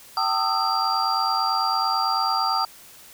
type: tone cluster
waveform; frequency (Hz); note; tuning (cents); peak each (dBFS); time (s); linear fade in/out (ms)
sine; 772 / 895 / 1227 / 1316 / 4729; G5 / A5 / D#6 / E6 / D8; -27 / +29 / -25 / -3 / +11; -26; 0.17-2.65; 2
effects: tanh soft clip ceiling -10 dBFS + white hiss -47 dBFS RMS until 3.13 s